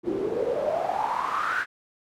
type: noise with band-pass filter sweep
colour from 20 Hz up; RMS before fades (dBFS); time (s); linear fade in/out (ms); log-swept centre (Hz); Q
pink; -27; 0.03-1.66; 50; 320 to 1600; 9
effects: none